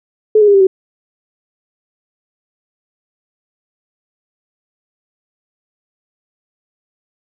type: tone with pitch steps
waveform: sine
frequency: 430.6 / 417.1 / 404.1 / 391.5 / 379.2 Hz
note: A4 / G#4 / G#4 / G4 / F#4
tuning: -37 / +7 / -47 / -2 / +43 cents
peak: -5 dBFS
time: 0.35-0.67 s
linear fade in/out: 5 ms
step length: 64 ms
effects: none